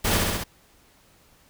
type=noise with echo; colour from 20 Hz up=pink; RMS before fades=-23 dBFS; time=0.04-0.18 s; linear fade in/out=10 ms; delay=65 ms; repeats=4; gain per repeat=-2 dB; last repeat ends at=0.44 s; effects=pink hiss -58 dBFS RMS until 1.49 s